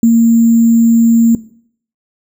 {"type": "tone with sample-and-hold", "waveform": "sine", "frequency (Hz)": 230, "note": "A#3", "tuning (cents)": -23, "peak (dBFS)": -4, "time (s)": [0.03, 1.35], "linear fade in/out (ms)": 2, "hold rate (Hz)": 7350, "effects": ["noise-tail reverb RT60 0.6 s tail -19 dB re dry"]}